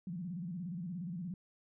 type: tone with vibrato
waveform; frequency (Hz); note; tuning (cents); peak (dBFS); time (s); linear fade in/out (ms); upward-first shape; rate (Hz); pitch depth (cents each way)
sine; 175.4; F3; +8; -38; 0.07-1.34; 2; square; 17; 130
effects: none